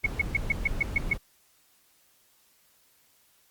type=noise; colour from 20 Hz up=brown; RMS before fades=-33 dBFS; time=0.03-1.18 s; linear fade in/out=20 ms
type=tone bursts; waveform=sine; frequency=2199 Hz; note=C#7; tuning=14 cents flat; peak=-20 dBFS; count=8; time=0.04-1.134 s; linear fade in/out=5 ms; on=23 ms; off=130 ms
effects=white hiss -64 dBFS RMS until 3.5 s + Opus 48 kbps